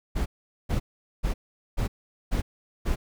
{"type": "noise bursts", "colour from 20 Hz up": "brown", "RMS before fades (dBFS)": -25, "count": 6, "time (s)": [0.15, 2.96], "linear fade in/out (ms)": 20, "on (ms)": 110, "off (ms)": 430, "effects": []}